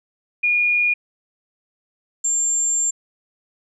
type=tone pair in turn; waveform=sine; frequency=2435 / 7345 Hz; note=D#7 / A#8; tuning=-38 / -27 cents; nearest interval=octave + perfect fifth; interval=1911 cents; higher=second; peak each=-15 / -17 dBFS; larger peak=first; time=0.43-0.94 / 2.24-2.91 s; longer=second; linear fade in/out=10 ms; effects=none